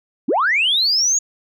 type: linear sweep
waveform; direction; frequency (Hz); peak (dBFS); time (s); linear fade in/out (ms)
sine; up; 196 to 6800; -13; 0.28-1.19; 10
effects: tanh soft clip ceiling -9 dBFS